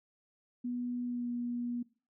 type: tone with pitch glide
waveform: sine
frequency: 244.6 to 241.1 Hz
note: B3 to B3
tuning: -16 to -41 cents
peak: -33 dBFS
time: 0.64-1.83 s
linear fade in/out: 10 ms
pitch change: -25 cents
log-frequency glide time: 1.05-1.29 s
effects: noise-tail reverb RT60 0.4 s tail -21 dB re dry